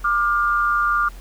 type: tone pair together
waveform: sine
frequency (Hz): 1189 / 1414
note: D6 / F6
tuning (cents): +21 / +21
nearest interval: minor third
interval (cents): 300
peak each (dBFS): -18 / -20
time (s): 0.04-1.09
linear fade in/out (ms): 10
effects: added 43 Hz sine -35 dBFS peak until 1.2 s + pink hiss -47 dBFS RMS until 1.2 s